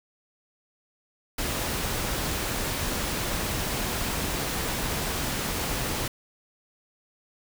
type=noise; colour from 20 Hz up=pink; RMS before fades=-29 dBFS; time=1.38-6.08 s; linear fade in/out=5 ms; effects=none